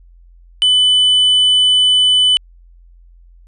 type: tone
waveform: triangle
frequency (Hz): 3000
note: F#7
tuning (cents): +23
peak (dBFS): -7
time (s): 0.62-2.37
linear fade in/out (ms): 0
effects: added 43 Hz sine -41 dBFS peak until 3.47 s + resampled to 24000 Hz